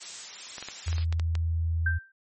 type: noise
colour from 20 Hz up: blue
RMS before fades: -35 dBFS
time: 0-1.05 s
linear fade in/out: 20 ms
type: clicks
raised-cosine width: 0.2 ms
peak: -19 dBFS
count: 9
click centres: 0.582 / 0.626 / 0.686 / 0.881 / 0.929 / 0.982 / 1.126 / 1.197 / 1.353 s
type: tone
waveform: sine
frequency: 82.41 Hz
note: E2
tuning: in tune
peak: -24 dBFS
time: 0.86-1.99 s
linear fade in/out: 20 ms
type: tone with exponential decay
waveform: sine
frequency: 1568 Hz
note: G6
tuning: in tune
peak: -22 dBFS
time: 1.86-2.12 s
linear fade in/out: 5 ms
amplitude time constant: 56 ms
effects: MP3 32 kbps